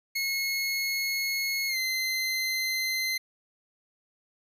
25% pulse tone with pitch glide, 2175 to 2065 Hz, C#7 to C7, -33 to -23 cents, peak -23 dBFS, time 0.15-3.18 s, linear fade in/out 10 ms, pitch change -90 cents, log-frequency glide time 1.68-1.77 s, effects none

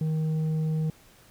sine tone with tanh clipping, 157.2 Hz, D#3, 18 cents sharp, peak -25 dBFS, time 0.01-0.9 s, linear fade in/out 2 ms, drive 5 dB, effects pink hiss -56 dBFS RMS until 1.3 s

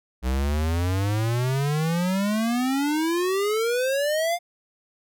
square exponential sweep, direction up, 61.74 to 710 Hz, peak -22 dBFS, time 0.22-4.39 s, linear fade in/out 50 ms, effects none

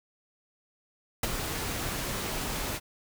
pink noise with ADSR envelope, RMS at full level -25 dBFS, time 1.23-2.8 s, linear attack 4 ms, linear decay 27 ms, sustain -8 dB, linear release 39 ms, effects none

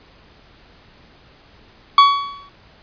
45% pulse tone with exponential decay, 1125 Hz, C#6, 25 cents sharp, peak -4 dBFS, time 1.98-2.49 s, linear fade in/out 2 ms, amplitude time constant 110 ms, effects pink hiss -49 dBFS RMS until 2.82 s + resampled to 11025 Hz

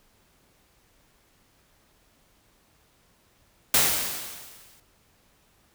white noise with exponential decay, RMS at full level -18 dBFS, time 3.74-4.8 s, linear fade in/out 2 ms, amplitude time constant 230 ms, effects pink hiss -63 dBFS RMS until 5.74 s

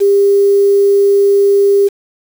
sine tone with quantisation, 400 Hz, G4, 35 cents sharp, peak -6 dBFS, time 0-1.89 s, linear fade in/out 20 ms, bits 5, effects none

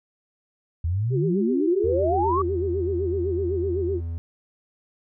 sine exponential sweep, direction up, 78.4 to 1173 Hz, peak -21 dBFS, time 0.84-2.42 s, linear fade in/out 5 ms
sine tone with vibrato, 370 Hz, F#4, in tune, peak -23 dBFS, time 1.1-4.01 s, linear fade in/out 50 ms, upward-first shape sine, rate 7.9 Hz, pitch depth 140 cents each way
triangle tone, 83.6 Hz, E2, 25 cents sharp, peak -25 dBFS, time 1.84-4.18 s, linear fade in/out 0 ms
effects none

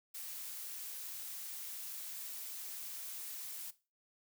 blue noise, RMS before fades -45 dBFS, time 0.14-3.71 s, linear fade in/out 10 ms, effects noise-tail reverb RT60 0.3 s tail -17 dB re dry

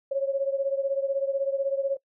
sine beating tone pair, 544 / 560 Hz, C#5 / C#5, -33 / +18 cents, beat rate 16 Hz, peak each -25 / -29 dBFS, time 0.11-1.97 s, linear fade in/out 10 ms, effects noise-tail reverb RT60 0.1 s tail -24 dB re dry

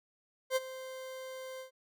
40% pulse tone with ADSR envelope, 521 Hz, C5, 7 cents flat, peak -25 dBFS, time 0.5-1.71 s, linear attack 61 ms, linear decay 29 ms, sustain -16 dB, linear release 110 ms, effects none

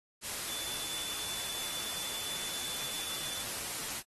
sine tone in noise, 3501 Hz, A7, 9 cents flat, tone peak -41 dBFS, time 0.46-3.44 s, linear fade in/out 50 ms, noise white, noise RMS -38 dBFS, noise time 0.21-4.03 s, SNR -6 dB, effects AAC 32 kbps

